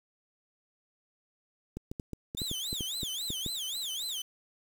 clicks, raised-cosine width 3 ms, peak -24 dBFS, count 12, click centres 1.77 / 1.915 / 1.998 / 2.133 / 2.349 / 2.418 / 2.514 / 2.729 / 2.808 / 3.032 / 3.304 / 3.463 s
sawtooth tone with vibrato, 3507 Hz, A7, 6 cents flat, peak -31 dBFS, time 2.37-4.22 s, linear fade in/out 5 ms, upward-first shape sine, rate 3.7 Hz, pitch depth 260 cents each way
effects 8-bit

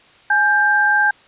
sine tone pair together, 837.5 / 1581 Hz, G#5 / G6, +14 / +14 cents, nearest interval major seventh, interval 1100 cents, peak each -18 / -13 dBFS, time 0.3-1.11 s, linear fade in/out 5 ms, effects white hiss -49 dBFS RMS until 1.27 s + resampled to 8000 Hz

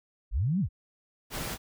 sine linear two-way sweep, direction up then down, 33.95 to 208.3 to 33.95 Hz, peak -24 dBFS, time 0.31-0.69 s, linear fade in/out 50 ms, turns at 0.6 s
pink noise, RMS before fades -35 dBFS, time 1.3-1.58 s, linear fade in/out 50 ms
effects none

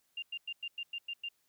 sine tone bursts, 2794 Hz, F7, in tune, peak -36 dBFS, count 8, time 0.17-1.288 s, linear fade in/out 5 ms, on 54 ms, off 98 ms, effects white hiss -75 dBFS RMS until 1.48 s

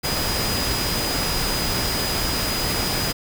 sine tone in noise, 4949 Hz, D#8, 10 cents flat, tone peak -27 dBFS, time 0.03-3.13 s, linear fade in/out 20 ms, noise pink, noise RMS -24 dBFS, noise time 0.03-3.13 s, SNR -6 dB, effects none

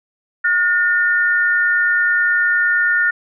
sine tone pair together, 1439 / 1810 Hz, F#6 / A6, -49 / +48 cents, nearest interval major third, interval 397 cents, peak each -15 / -16 dBFS, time 0.44-3.11 s, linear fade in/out 10 ms, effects none

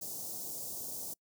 white band-stop noise, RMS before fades -41 dBFS, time 0.01-1.14 s, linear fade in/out 10 ms, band 730 to 5400 Hz, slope 24 dB/octave, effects noise-tail reverb RT60 0.1 s tail -26 dB re dry + high-pass 100 Hz 12 dB/octave

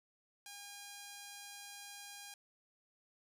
5% pulse tone, 811 Hz, G#5, 41 cents flat, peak -37 dBFS, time 0.46-2.34 s, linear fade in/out 2 ms, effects none

